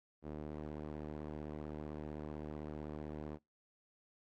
sawtooth tone with band-pass filter, 75.7 Hz, D#2, 47 cents flat, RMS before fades -45 dBFS, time 0.22-3.39 s, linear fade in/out 50 ms, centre 350 Hz, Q 1, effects noise-tail reverb RT60 0.2 s tail -26 dB re dry + AAC 32 kbps

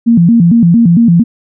sine tone with vibrato, 199.1 Hz, G3, 27 cents sharp, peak -3 dBFS, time 0.06-1.24 s, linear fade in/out 20 ms, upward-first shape square, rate 4.4 Hz, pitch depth 270 cents each way, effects none

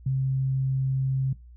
sine tone, 133.1 Hz, C3, 30 cents sharp, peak -22 dBFS, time 0.06-1.33 s, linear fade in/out 5 ms, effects noise-tail reverb RT60 0.2 s tail -19 dB re dry + added 60 Hz sine -45 dBFS peak until 1.56 s

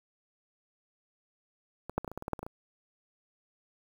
clicks, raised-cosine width 1 ms, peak -24 / -14 / -24 / -22 / -28 / -22 / -27 / -21 / -15 / -27 / -25 / -26 dBFS, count 12, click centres 1.896 / 1.98 / 2.046 / 2.078 / 2.116 / 2.176 / 2.224 / 2.281 / 2.333 / 2.392 / 2.43 / 2.465 s, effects 8-bit

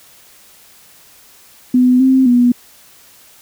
sine tone with pitch steps, 251 / 262.6 / 243.9 Hz, B3 / C4 / B3, +28 / +6 / -21 cents, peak -7 dBFS, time 1.74-2.52 s, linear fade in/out 5 ms, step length 260 ms, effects white hiss -45 dBFS RMS until 3.41 s

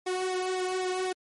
sawtooth tone with flanger, 370 Hz, F#4, in tune, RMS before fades -30 dBFS, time 0.06-1.13 s, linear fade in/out 10 ms, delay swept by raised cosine 0.67 to 2.17 ms, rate 3.9 Hz, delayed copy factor -0.75, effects MP3 48 kbps

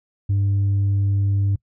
sine tone, 99.4 Hz, G2, 25 cents sharp, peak -14 dBFS, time 0.29-1.56 s, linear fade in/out 10 ms, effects noise-tail reverb RT60 0.1 s tail -23 dB re dry + tanh soft clip ceiling -15 dBFS

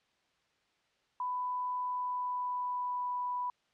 sine tone with pitch glide, 996 to 988 Hz, B5 to B5, +14 to 0 cents, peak -32 dBFS, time 1.2-3.5 s, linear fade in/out 2 ms, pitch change -14 cents, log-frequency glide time 1.8-3.12 s, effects white hiss -73 dBFS RMS until 3.73 s + low-pass 4000 Hz 12 dB/octave

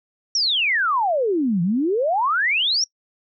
sine exponential two-way sweep, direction down then up, 5760 to 164.81 to 5760 Hz, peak -17 dBFS, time 0.35-2.84 s, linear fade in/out 2 ms, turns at 1.62 s, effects noise-tail reverb RT60 0.1 s tail -24 dB re dry

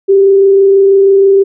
sine tone with frequency modulation, 392 Hz, G4, in tune, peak -3 dBFS, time 0.08-1.44 s, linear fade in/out 20 ms, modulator 26.2 Hz, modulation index 0.21, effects none

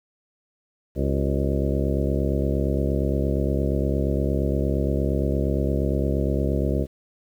harmonic tone with a mistuned harmonic, 68.6 Hz, C#2, 17 cents flat, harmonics 1 / 2 / 3 / 4 / 5 / 6 / 7 / 8 / 9, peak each -24 / -27 / -29 / -30 / -31 / -32 / -32 / -33 / -34 dBFS, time 0.95-6.87 s, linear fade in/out 50 ms, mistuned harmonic 6, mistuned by -97 cents, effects 9-bit

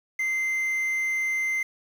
triangle tone with quantisation, 2079 Hz, C7, 12 cents flat, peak -22 dBFS, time 0.19-1.63 s, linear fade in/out 5 ms, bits 8, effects none

